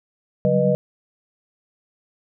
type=tone cluster; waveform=sine; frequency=143.5 / 187.5 / 196.2 / 488.2 / 614 Hz; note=D3 / F#3 / G3 / B4 / D#5; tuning=-40 / +23 / +2 / -20 / -23 cents; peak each=-23 / -21 / -29 / -20 / -20 dBFS; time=0.45-0.75 s; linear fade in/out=0 ms; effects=none